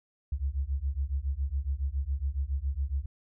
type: beating tone pair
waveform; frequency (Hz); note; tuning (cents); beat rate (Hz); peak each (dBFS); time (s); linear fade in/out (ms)
sine; 65.41 / 72.61; C2 / D2; 0 / -19; 7.2; -31; 0.32-3.06; 5
effects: none